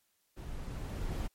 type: noise with level ramp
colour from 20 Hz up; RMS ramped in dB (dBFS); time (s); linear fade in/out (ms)
brown; -43 to -34; 0.36-1.28; 20
effects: white hiss -75 dBFS RMS until 1.34 s + MP3 64 kbps